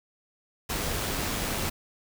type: noise with amplitude modulation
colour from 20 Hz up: pink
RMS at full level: -29 dBFS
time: 0.69-1.7 s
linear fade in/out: 10 ms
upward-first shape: sine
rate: 103 Hz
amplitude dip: 25%
effects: none